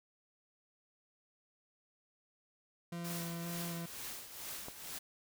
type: tone with vibrato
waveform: 40% pulse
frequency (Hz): 170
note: F3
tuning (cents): -46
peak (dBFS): -39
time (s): 2.92-3.86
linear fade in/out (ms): 5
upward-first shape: square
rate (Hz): 1.9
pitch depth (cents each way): 12
type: noise with tremolo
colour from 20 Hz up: white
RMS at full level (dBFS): -43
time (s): 3.04-4.99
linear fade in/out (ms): 10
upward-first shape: triangle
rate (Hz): 2.2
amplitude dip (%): 70
type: click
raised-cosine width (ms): 1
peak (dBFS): -30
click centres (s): 4.684
effects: none